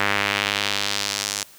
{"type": "tone with band-pass filter sweep", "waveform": "sawtooth", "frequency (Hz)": 101.2, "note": "G#2", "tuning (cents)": -44, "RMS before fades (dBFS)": -24, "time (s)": [0, 1.43], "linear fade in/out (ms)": 0, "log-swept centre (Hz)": [1900, 6700], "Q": 1.4, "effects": ["white hiss -48 dBFS RMS until 1.58 s", "high-pass 60 Hz 12 dB/octave"]}